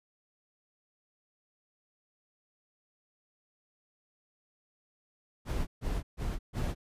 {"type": "noise bursts", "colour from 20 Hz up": "brown", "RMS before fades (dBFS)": -32, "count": 4, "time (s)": [5.45, 6.75], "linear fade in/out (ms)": 50, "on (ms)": 220, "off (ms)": 140, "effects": ["resampled to 32000 Hz"]}